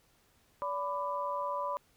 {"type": "tone cluster", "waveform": "sine", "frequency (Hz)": [575, 996, 1180], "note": ["D5", "B5", "D6"], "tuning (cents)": [-37, 14, 8], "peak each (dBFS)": [-37, -34, -40], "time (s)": [0.62, 1.77], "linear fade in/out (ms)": 0, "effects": ["pink hiss -68 dBFS RMS until 1.96 s"]}